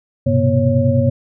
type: tone cluster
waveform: sine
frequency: 99.4 / 121.2 / 130.9 / 240.9 / 550 Hz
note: G2 / B2 / C3 / B3 / C#5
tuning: +25 / -32 / +1 / -43 / -14 cents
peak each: -18 dBFS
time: 0.26-1.1 s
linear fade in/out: 10 ms
effects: none